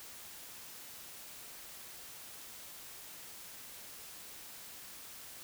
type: silence
effects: white hiss -50 dBFS RMS until 5.43 s